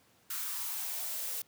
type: noise with high-pass filter sweep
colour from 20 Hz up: blue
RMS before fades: -37 dBFS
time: 0.3-1.42 s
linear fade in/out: 5 ms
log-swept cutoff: 1300 to 440 Hz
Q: 3.5
effects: pink hiss -66 dBFS RMS until 1.47 s + high-pass 100 Hz 12 dB/octave